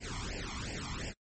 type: noise with flanger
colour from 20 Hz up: pink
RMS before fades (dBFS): -39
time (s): 0-1.14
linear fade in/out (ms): 50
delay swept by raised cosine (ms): 0.39 to 0.95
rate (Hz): 2.8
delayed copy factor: +0.95
effects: noise-tail reverb RT60 0.1 s tail -26 dB re dry + MP3 32 kbps